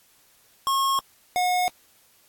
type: tone pair in turn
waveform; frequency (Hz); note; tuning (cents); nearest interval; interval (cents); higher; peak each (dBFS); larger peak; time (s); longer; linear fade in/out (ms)
square; 1086 / 724.8; C#6 / F#5; -36 / -36; perfect fifth; 700; first; -21; neither; 0.67-0.99 / 1.36-1.68; neither; 0
effects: white hiss -59 dBFS RMS until 2.28 s + AAC 64 kbps

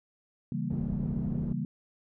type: chord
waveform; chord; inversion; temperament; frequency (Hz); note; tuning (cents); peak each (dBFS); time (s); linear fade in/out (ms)
sine; C# diminished seventh; none; equal; 138.59 / 164.81 / 196 / 233.1; C#3 / E3 / G3 / Bb3; 0 / 0 / 0 / 0; -35; 0.52-1.65; 2
type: low-pass noise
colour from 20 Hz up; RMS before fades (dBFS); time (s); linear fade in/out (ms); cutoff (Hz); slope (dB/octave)
pink; -38; 0.7-1.53; 5; 310; 12
effects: none

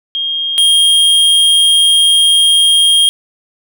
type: tone pair in turn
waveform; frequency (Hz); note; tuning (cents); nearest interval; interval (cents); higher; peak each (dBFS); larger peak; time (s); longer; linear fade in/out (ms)
sine / square; 3232 / 3232; G#7 / G#7; -48 / -48; unison; 0; neither; -14 / -7; second; 0.15-0.58 / 0.58-3.09; second; 0
effects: none

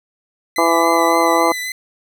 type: tone with vibrato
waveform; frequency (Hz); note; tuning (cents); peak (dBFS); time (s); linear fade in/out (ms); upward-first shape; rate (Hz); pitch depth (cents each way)
sawtooth; 2023; B6; +41; -19; 0.56-1.72; 2; triangle; 3.6; 36
type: harmonic tone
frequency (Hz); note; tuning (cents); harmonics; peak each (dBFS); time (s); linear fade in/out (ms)
167.2; E3; +25; 2 / 3 / 4 / 5 / 6 / 7; -19 / -19 / -19 / -19 / -19 / -19; 0.58-1.52; 2
effects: none

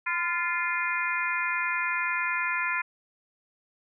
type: harmonic tone with a mistuned harmonic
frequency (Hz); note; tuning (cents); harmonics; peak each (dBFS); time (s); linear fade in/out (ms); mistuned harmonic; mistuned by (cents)
349.2; F4; 0; 3 / 4 / 5 / 6 / 7; -32 / -32 / -32 / -32 / -32; 0.06-2.82; 10; 3; -47
effects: none

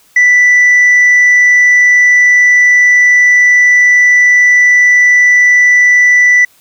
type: tone with tanh clipping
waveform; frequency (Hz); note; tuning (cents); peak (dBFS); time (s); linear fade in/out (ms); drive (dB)
sine; 1975.5; B6; 0; -4; 0.16-6.45; 5; 1
effects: white hiss -48 dBFS RMS until 6.6 s

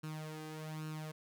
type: tone with flanger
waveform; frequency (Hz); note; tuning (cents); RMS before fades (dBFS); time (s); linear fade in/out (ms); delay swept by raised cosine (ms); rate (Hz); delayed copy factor
sawtooth; 155.56; D#3; 0; -44; 0.03-1.12; 10; 0.72 to 2.52; 1.2; +0.65
effects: none

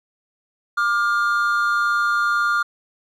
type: tone pair together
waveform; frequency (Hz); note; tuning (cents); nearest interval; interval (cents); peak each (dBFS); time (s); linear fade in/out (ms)
triangle; 1190 / 1411.9; D6 / F6; +22 / +18; minor third; 296; -19 / -17; 0.77-2.63; 10
effects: none

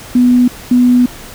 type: tone bursts at uneven times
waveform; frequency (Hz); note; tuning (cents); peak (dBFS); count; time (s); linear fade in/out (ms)
sine; 246.9; B3; 0; -5; 2; 0.15-0.48 / 0.71-1.06; 5
effects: pink hiss -32 dBFS RMS until 1.34 s

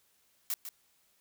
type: noise with echo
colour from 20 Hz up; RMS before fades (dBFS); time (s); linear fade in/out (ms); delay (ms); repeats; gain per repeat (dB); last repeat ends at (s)
blue; -33; 0.5-0.54; 0; 150; 1; -9; 0.69
effects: white hiss -70 dBFS RMS until 1.2 s

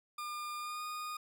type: tone with pitch glide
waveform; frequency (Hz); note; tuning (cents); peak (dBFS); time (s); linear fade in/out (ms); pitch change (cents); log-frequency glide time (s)
40% pulse; 1206 to 1229.2; D6 to D#6; +46 to -21; -38; 0.18-1.17; 5; +33; 0.58-0.83
effects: none

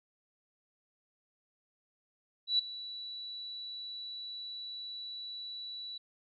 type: tone with ADSR envelope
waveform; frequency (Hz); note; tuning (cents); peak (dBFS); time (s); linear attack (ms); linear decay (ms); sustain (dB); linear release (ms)
sine; 3941; B7; -4; -23; 2.47-5.98; 120; 7; -17; 7
effects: none

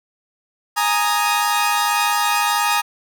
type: chord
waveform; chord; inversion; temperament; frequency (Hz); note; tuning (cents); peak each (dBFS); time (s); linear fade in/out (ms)
sawtooth; Ab suspended second; none; equal; 830.6 / 932.3 / 1244.5; Ab5 / Bb5 / Eb6; 0 / 0 / 0; -17; 0.76-2.82; 20
effects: none

